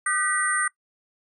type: tone cluster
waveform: sine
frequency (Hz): 1220 / 1517 / 1938 / 8810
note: D#6 / F#6 / B6 / C#9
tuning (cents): -34 / +43 / -33 / -12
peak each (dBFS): -27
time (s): 0.06-0.68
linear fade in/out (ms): 5
effects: noise-tail reverb RT60 0.1 s tail -21 dB re dry